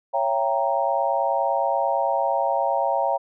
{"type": "chord", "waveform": "sine", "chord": "C# diminished seventh", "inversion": "none", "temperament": "equal with one note detuned", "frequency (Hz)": [554.4, 674.7, 784, 932.3], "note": ["C#5", "E5", "G5", "Bb5"], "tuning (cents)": [0, 40, 0, 0], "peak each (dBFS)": -25, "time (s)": [0.13, 3.18], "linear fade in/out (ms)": 20, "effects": []}